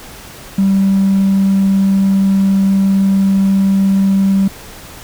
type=tone with hard clipping; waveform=sine; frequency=194.6 Hz; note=G3; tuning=12 cents flat; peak=-9 dBFS; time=0.58-4.48 s; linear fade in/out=5 ms; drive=1 dB; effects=pink hiss -34 dBFS RMS until 5.03 s